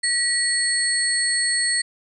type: tone cluster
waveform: sine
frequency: 1926 / 4380 / 8470 Hz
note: B6 / C#8 / C9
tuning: -44 / -22 / +20 cents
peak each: -23 dBFS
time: 0.03-1.82 s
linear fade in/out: 10 ms
effects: none